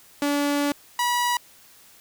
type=tone pair in turn; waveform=sawtooth; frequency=287.6 / 970.4 Hz; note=D4 / B5; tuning=-36 / -31 cents; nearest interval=octave + major sixth; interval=2105 cents; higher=second; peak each=-17 dBFS; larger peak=neither; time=0.22-0.72 / 0.99-1.37 s; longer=first; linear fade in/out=2 ms; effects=white hiss -52 dBFS RMS until 2 s